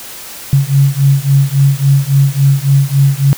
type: beating tone pair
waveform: sine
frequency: 136.7 / 140.3 Hz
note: C#3 / C#3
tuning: -24 / +21 cents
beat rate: 3.6 Hz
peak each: -10 dBFS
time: 0.53-3.33 s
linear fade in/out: 0 ms
effects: white hiss -29 dBFS RMS until 3.37 s